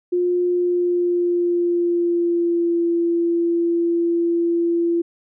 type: tone with pitch glide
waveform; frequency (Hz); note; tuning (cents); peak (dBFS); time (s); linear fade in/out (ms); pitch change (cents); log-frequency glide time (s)
sine; 355.5 to 340; F4 to F4; +31 to -46; -16; 0.12-5.02; 10; -77; 0.44-2.84
effects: none